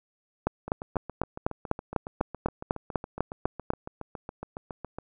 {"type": "two click trains", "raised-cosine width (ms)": 1, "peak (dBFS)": [-10, -22], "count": [14, 32], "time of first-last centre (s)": [[0.47, 3.704], [0.68, 4.986]], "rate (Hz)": [4.02, 7.2], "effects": []}